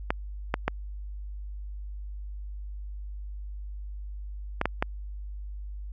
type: clicks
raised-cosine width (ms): 0.5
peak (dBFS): -9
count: 6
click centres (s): 0.105 / 0.541 / 0.68 / 4.614 / 4.656 / 4.825
effects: added 50 Hz sine -35 dBFS peak until 5.92 s